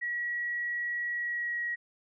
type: tone with pitch glide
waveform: sine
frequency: 1920 to 1904.5 Hz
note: B6 to A#6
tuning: -49 to +37 cents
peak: -30 dBFS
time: 0.01-1.76 s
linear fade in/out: 20 ms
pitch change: -14 cents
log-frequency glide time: 1.12-1.6 s
effects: none